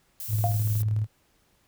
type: noise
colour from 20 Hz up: violet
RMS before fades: -36 dBFS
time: 0.2-0.82 s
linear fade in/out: 0 ms
type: tone with tremolo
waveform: sine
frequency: 107.1 Hz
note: A2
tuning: 46 cents flat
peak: -21 dBFS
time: 0.28-1.07 s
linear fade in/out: 50 ms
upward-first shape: square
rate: 19 Hz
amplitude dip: 30%
type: tone with exponential decay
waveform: sine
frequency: 701 Hz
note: F5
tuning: 6 cents sharp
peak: -21 dBFS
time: 0.44-0.63 s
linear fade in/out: 0 ms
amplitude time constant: 40 ms
effects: pink hiss -66 dBFS RMS until 1.67 s